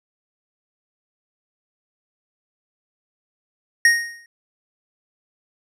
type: tone with exponential decay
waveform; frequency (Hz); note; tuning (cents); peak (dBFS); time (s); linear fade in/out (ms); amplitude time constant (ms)
square; 1864.7; A#6; 0; -9; 3.85-4.26; 2; 87
effects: low-pass 10000 Hz 12 dB/octave